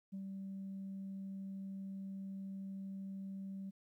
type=tone with ADSR envelope; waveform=sine; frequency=193.8 Hz; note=G3; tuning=20 cents flat; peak=-39 dBFS; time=0.12-3.71 s; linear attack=21 ms; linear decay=77 ms; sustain=-2 dB; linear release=19 ms; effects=tanh soft clip ceiling -39 dBFS + 13-bit